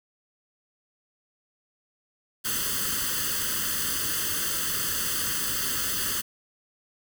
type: noise with comb filter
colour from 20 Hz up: white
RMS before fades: -28 dBFS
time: 2.44-6.22 s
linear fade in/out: 20 ms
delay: 0.64 ms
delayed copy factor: +0.9
effects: none